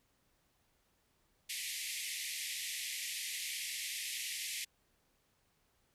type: band-pass noise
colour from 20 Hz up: pink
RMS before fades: -41 dBFS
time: 1.49-4.65 s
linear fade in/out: 10 ms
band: 1900 to 13000 Hz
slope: 96 dB/octave
effects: pink hiss -75 dBFS RMS until 5.94 s